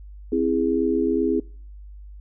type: chord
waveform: sine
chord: C augmented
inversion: none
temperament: equal with one note detuned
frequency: 261.6 / 329.6 / 412 Hz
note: C4 / E4 / G#4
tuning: 0 / 0 / -14 cents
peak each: -23 dBFS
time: 0.32-1.4 s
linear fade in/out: 5 ms
effects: noise-tail reverb RT60 0.5 s tail -26 dB re dry + added 50 Hz sine -38 dBFS peak until 2.2 s